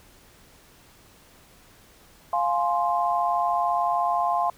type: chord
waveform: sine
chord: F minor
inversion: none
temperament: just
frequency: 698.5 / 838.1 / 1047.7 Hz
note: F5 / Ab5 / C6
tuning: 0 / +16 / +2 cents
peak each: -24 / -27 / -25 dBFS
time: 2.33-4.5 s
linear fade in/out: 2 ms
effects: pink hiss -54 dBFS RMS until 4.57 s